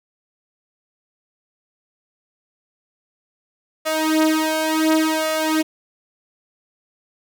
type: tone with flanger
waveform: sawtooth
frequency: 314.9 Hz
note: D#4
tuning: 21 cents sharp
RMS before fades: -19 dBFS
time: 3.85-5.63 s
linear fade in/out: 20 ms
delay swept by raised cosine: 1.7 to 4.5 ms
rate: 0.69 Hz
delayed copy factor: +1
effects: none